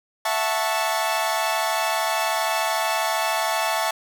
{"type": "chord", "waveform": "sawtooth", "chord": "F# minor seventh", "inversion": "third", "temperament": "equal with one note detuned", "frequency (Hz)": [659.3, 732.3, 880, 1108.7], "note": ["E5", "F#5", "A5", "C#6"], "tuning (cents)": [0, -18, 0, 0], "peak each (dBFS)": [-22, -26, -21, -25], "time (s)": [0.25, 3.91], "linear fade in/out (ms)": 5, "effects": []}